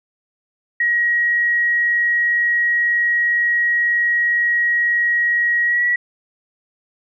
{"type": "tone with pitch glide", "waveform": "sine", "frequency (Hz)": [1899, 1934.4], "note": ["A#6", "B6"], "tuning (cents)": [32, -36], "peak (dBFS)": -14, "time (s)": [0.8, 5.96], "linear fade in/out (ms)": 5, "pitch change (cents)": 32, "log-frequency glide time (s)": [5.65, 5.85], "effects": []}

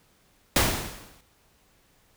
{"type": "noise with exponential decay", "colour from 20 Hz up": "pink", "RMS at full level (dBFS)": -18, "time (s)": [0.56, 1.21], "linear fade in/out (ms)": 2, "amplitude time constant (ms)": 140, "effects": ["pink hiss -63 dBFS RMS until 2.16 s"]}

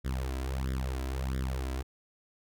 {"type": "tone with flanger", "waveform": "sawtooth", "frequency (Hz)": 65.41, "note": "C2", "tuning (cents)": 0, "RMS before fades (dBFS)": -33, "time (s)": [0.04, 1.83], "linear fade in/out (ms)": 20, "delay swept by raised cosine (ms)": [0.56, 3.06], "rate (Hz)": 1.5, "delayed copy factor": 0.9, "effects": []}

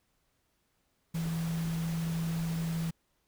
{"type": "tone in noise", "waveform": "sine", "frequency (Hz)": 164.81, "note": "E3", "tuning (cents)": 0, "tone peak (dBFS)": -30, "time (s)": [1.14, 2.91], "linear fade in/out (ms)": 10, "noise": "pink", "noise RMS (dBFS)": -44, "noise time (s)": [1.14, 2.91], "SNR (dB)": 11, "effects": ["pink hiss -75 dBFS RMS until 3.27 s"]}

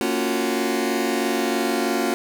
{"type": "chord", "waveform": "sawtooth", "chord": "Gb major seventh", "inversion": "first", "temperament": "just", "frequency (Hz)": [231.2, 277.5, 346.9, 370], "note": ["Bb3", "Db4", "F4", "Gb4"], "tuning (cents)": [-14, 2, -12, 0], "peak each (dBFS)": -22, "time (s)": [0.01, 2.14], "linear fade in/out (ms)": 0, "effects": []}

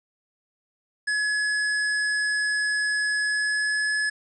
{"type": "tone with pitch glide", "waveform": "square", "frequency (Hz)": [1695, 1705.8], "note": ["G#6", "G#6"], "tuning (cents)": [35, 46], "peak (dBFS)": -23, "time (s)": [1.07, 4.1], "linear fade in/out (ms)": 10, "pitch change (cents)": 11, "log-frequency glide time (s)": [3.2, 3.95], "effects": ["resampled to 22050 Hz", "9-bit"]}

